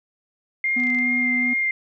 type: tone with vibrato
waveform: sine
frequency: 2110 Hz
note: C7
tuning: 14 cents sharp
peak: -19 dBFS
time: 0.64-1.71 s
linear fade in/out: 2 ms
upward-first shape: sine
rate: 2.5 Hz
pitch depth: 13 cents each way
type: tone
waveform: triangle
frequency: 246.9 Hz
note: B3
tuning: in tune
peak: -22 dBFS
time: 0.76-1.54 s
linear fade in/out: 10 ms
type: clicks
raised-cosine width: 0.2 ms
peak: -26 dBFS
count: 6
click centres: 0.801 / 0.837 / 0.87 / 0.902 / 0.948 / 0.988 s
effects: none